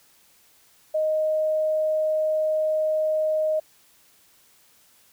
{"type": "tone", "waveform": "sine", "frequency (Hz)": 622.3, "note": "D#5", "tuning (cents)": 0, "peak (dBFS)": -20, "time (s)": [0.94, 3.6], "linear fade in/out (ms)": 10, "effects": ["white hiss -58 dBFS RMS until 5.12 s"]}